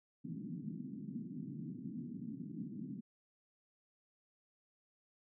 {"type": "band-pass noise", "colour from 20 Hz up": "white", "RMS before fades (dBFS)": -45, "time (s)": [0.24, 3.01], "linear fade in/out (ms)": 10, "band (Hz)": [140, 280], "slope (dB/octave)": 48, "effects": []}